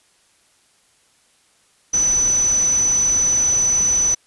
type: tone in noise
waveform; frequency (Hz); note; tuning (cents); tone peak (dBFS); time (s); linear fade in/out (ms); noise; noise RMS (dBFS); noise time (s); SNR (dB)
sine; 5990; F#8; +20; -14; 1.93-4.15; 10; pink; -32; 1.93-4.15; +15
effects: white hiss -58 dBFS RMS until 4.26 s + resampled to 24000 Hz